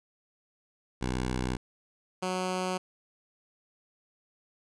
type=tone pair in turn; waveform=10% pulse; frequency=62.9 / 184.39 Hz; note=B1 / F#3; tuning=+32 / -6 cents; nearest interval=octave + perfect fifth; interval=1862 cents; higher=second; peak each=-21 dBFS; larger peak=neither; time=1.01-1.57 / 2.22-2.78 s; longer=neither; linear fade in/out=10 ms; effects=resampled to 22050 Hz